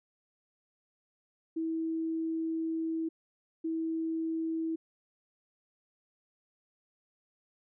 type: tone bursts at uneven times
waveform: sine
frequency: 324.4 Hz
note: E4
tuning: 28 cents flat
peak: -30 dBFS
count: 2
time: 1.56-3.09 / 3.64-4.76 s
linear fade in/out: 10 ms
effects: none